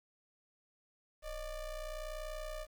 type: ring-modulated tone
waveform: square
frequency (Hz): 293.7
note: D4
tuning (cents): 0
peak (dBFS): -38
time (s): 1.22-2.67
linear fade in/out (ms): 50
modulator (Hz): 324
effects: 11-bit